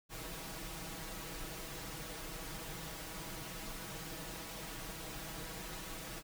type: noise with comb filter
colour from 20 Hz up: pink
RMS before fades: -45 dBFS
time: 0.09-6.23 s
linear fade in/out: 50 ms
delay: 6.2 ms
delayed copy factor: +0.9
effects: none